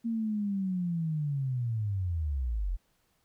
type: linear sweep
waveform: sine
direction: down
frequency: 233.1 to 40 Hz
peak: -28 dBFS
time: 0.04-2.77 s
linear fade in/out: 20 ms
effects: pink hiss -72 dBFS RMS until 3.24 s